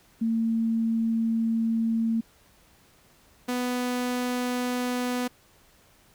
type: tone pair in turn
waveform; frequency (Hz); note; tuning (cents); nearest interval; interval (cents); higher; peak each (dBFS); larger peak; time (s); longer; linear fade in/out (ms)
sine / sawtooth; 226.6 / 247.8; A#3 / B3; -49 / +6; major second; 155; second; -22; neither; 0.21-2.21 / 3.48-5.28; first; 10
effects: pink hiss -59 dBFS RMS until 6.14 s